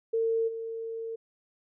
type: tone with level steps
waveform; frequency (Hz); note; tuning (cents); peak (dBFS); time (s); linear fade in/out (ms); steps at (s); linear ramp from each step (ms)
sine; 453.3; A#4; -48; -24 / -33; 0.13-1.16; 10; 0.47; 20
effects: none